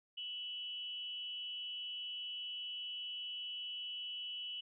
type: tone with amplitude modulation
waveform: sine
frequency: 2960 Hz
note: F#7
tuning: in tune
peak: -38 dBFS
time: 0.17-4.61 s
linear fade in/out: 10 ms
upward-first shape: sine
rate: 275 Hz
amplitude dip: 60%
effects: none